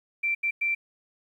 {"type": "tone bursts at uneven times", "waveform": "sine", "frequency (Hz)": 2349, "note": "D7", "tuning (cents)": 0, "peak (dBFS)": -23, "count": 3, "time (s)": [[0.23, 0.35], [0.43, 0.51], [0.61, 0.75]], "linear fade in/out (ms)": 10, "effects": ["10-bit"]}